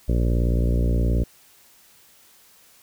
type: harmonic tone with a mistuned harmonic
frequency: 58.9 Hz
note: A#1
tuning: 19 cents sharp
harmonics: 1 / 2 / 3 / 4 / 5 / 6 / 7 / 8 / 9 / 10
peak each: -19 / -25 / -29 / -31 / -33 / -35 / -36 / -37 / -38 / -39 dBFS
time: 0.08-1.24 s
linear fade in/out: 10 ms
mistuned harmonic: 1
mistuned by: -17 cents
effects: white hiss -54 dBFS RMS until 2.82 s